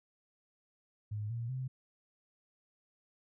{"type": "tone with pitch steps", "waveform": "sine", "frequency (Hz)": [105.4, 116.95, 129.76], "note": ["G#2", "A#2", "C3"], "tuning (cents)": [26, 6, -14], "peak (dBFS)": -35, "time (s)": [1.11, 1.68], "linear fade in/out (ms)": 10, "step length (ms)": 190, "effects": []}